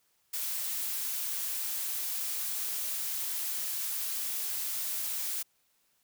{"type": "noise", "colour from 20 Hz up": "blue", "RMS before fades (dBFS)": -34, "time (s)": [0.33, 5.43], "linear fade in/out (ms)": 10, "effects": ["white hiss -72 dBFS RMS until 6.03 s"]}